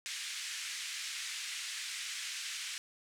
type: band-pass noise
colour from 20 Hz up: pink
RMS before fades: -41 dBFS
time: 0.06-2.78 s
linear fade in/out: 0 ms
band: 1900 to 8700 Hz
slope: 24 dB/octave
effects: none